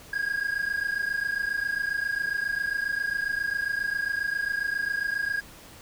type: tone pair together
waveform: triangle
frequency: 1620 / 1647.4 Hz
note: G#6 / G#6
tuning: -43 / -14 cents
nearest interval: unison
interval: 29 cents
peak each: -27 dBFS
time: 0.13-5.41 s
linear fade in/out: 5 ms
effects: pink hiss -48 dBFS RMS until 5.81 s